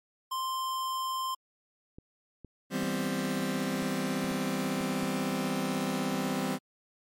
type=tone; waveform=square; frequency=1046.5 Hz; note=C6; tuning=in tune; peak=-31 dBFS; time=0.31-1.35 s; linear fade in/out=10 ms
type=clicks; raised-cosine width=3 ms; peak=-33 dBFS; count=8; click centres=1.985 / 2.447 / 2.832 / 3.824 / 4.244 / 4.314 / 4.809 / 5.032 s
type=chord; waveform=sawtooth; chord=C major seventh; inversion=first; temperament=just; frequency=163.52 / 196.22 / 245.3 / 261.6 Hz; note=E3 / G3 / B3 / C4; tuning=-14 / +2 / -12 / 0 cents; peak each=-33 / -29 / -33 / -29 dBFS; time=2.7-6.59 s; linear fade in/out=50 ms
effects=MP3 64 kbps